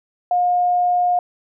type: tone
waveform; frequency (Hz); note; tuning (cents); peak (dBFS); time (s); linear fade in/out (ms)
sine; 714; F5; +38; -14; 0.31-1.19; 2
effects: none